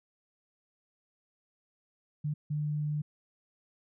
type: tone bursts at uneven times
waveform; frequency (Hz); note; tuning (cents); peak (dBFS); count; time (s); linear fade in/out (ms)
sine; 149.5; D3; +31; -29; 2; 2.24-2.34 / 2.5-3.02; 10
effects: none